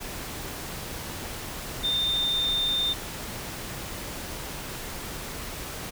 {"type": "tone in noise", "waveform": "sine", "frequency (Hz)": 3614, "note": "A7", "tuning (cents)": 46, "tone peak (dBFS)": -23, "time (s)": [1.83, 2.94], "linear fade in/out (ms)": 20, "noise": "pink", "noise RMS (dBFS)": -36, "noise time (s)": [0, 5.91], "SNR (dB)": 10, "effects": []}